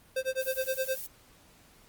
square tone with tremolo, 523.3 Hz, C5, in tune, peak -27 dBFS, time 0.16-0.98 s, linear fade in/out 5 ms, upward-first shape sine, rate 9.6 Hz, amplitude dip 100%
violet noise, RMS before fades -39 dBFS, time 0.4-1.07 s, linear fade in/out 10 ms
effects pink hiss -59 dBFS RMS until 1.88 s + Opus 32 kbps

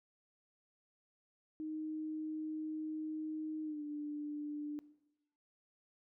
sine tone with pitch glide, 311.1 to 296 Hz, D#4 to D4, 0 to +14 cents, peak -39 dBFS, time 1.6-4.79 s, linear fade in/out 0 ms, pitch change -86 cents, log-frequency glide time 3.63-3.82 s, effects noise-tail reverb RT60 0.9 s tail -18 dB re dry

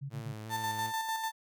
sine tone bursts, 138.6 Hz, C#3, in tune, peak -36 dBFS, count 3, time 0.01-0.338 s, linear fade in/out 20 ms, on 90 ms, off 29 ms
sawtooth tone with vibrato, 110.1 Hz, A2, 2 cents sharp, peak -37 dBFS, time 0.1-0.93 s, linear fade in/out 50 ms, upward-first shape square, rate 2.8 Hz, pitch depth 30 cents each way
35% pulse tone with tremolo, 890 Hz, A5, 20 cents sharp, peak -29 dBFS, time 0.49-1.32 s, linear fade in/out 50 ms, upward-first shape square, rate 6.7 Hz, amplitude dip 40%
effects none

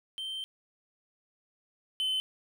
triangle tone pair in turn, 3122 / 3052 Hz, G7 / G7, -8 / -47 cents, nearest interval unison, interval 39 cents, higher first, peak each -33 / -26 dBFS, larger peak second, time 0.18-0.44 / 2-2.2 s, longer first, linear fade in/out 0 ms, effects none

